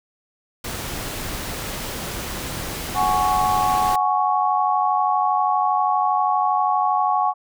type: noise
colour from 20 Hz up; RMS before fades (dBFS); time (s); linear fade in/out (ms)
pink; -29; 0.64-3.96; 5
type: chord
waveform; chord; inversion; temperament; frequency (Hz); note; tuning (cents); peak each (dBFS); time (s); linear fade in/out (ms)
sine; F# suspended second; none; just; 740 / 832.5 / 1110; F#5 / G#5 / C#6; 0 / +4 / +2; -21; 2.94-7.34; 50
effects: none